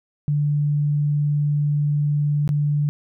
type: tone with dropouts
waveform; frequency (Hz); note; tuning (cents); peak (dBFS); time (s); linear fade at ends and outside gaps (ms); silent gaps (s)
sine; 146.83; D3; 0; -17; 0.28-2.89; 0; 2.477-2.491
effects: none